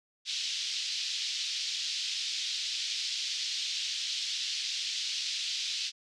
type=band-pass noise; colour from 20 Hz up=pink; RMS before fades=-34 dBFS; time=0.25-5.92 s; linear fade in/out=50 ms; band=3200 to 5500 Hz; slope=24 dB/octave; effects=low-pass 9000 Hz 12 dB/octave